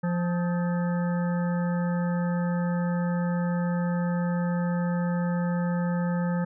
harmonic tone with a mistuned harmonic, 174.61 Hz, F3, in tune, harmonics 1 / 3 / 5 / 7 / 9 / 10, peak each -24 / -34 / -38 / -41 / -43 / -44 dBFS, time 0.03-6.45 s, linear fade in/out 10 ms, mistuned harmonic 7, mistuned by +62 cents, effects none

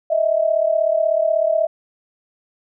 sine tone pair together, 622.7 / 659 Hz, D#5 / E5, +1 / -1 cents, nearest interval minor second, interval 98 cents, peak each -18 / -17 dBFS, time 0.1-1.67 s, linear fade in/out 10 ms, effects none

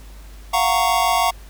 square chord, Gb major seventh, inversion third, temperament just, 693.7 / 740 / 925 / 1110 Hz, F5 / Gb5 / Bb5 / Db6, -12 / 0 / -14 / +2 cents, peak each -22 dBFS, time 0.53-1.31 s, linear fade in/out 10 ms, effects added 50 Hz sine -37 dBFS peak until 1.49 s + pink hiss -48 dBFS RMS until 1.49 s

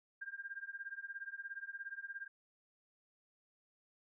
sine tone with tremolo, 1600 Hz, G6, 35 cents sharp, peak -39 dBFS, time 0.21-2.28 s, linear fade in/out 10 ms, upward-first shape triangle, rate 17 Hz, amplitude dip 100%, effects none

